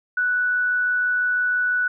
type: tone with amplitude modulation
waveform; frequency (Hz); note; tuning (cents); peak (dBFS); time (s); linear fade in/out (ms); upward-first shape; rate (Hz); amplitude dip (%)
sine; 1480; F#6; 0; -17; 0.17-1.88; 5; sine; 106; 25
effects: none